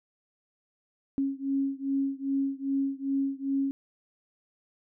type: beating tone pair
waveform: sine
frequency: 272.7 / 275.2 Hz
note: C#4 / C#4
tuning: -28 / -12 cents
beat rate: 2.5 Hz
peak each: -29 / -30 dBFS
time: 1.18-3.71 s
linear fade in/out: 0 ms
effects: none